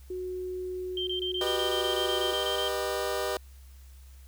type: tone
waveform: sine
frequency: 366.7 Hz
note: F#4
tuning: 15 cents flat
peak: -32 dBFS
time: 0.1-2.33 s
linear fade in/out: 5 ms
type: tone bursts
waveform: sine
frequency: 3145 Hz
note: G7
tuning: 5 cents sharp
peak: -30 dBFS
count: 14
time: 0.97-2.682 s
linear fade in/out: 2 ms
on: 100 ms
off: 24 ms
type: chord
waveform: sawtooth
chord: G augmented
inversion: none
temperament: just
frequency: 392 / 490 / 612.5 Hz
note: G4 / B4 / D#5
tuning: 0 / -14 / -27 cents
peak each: -29 dBFS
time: 1.41-3.37 s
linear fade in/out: 2 ms
effects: added 66 Hz sine -47 dBFS peak until 4.27 s + white hiss -61 dBFS RMS until 4.27 s